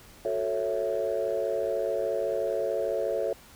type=chord; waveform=sine; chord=F# minor seventh; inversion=none; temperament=equal with one note detuned; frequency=370 / 443.8 / 554.4 / 659.3 Hz; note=F#4 / A4 / C#5 / E5; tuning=0 / +15 / 0 / 0 cents; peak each=-34 / -30 / -29 / -31 dBFS; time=0.25-3.33 s; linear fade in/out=2 ms; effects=tanh soft clip ceiling -18 dBFS + pink hiss -52 dBFS RMS until 3.55 s